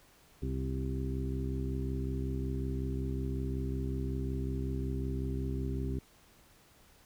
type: harmonic tone with a mistuned harmonic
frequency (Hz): 65.41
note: C2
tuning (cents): 0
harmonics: 1 / 2 / 3 / 4 / 5 / 6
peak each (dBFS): -35 / -37 / -44 / -40 / -46 / -43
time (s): 0.42-5.99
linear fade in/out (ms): 5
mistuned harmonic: 5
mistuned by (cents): +35
effects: pink hiss -62 dBFS RMS until 7.05 s